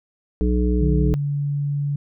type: harmonic tone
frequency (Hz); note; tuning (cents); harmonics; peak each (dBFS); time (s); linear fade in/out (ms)
61; B1; -21; 1 / 3 / 5 / 7; -18 / -23 / -25 / -26; 0.41-1.14; 0
type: tone with pitch glide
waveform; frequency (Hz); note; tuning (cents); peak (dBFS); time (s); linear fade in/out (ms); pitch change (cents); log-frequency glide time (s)
sine; 149.6 to 143.42; D3 to D3; +32 to -41; -20; 0.81-1.96; 5; -73; 1.01-1.07
effects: none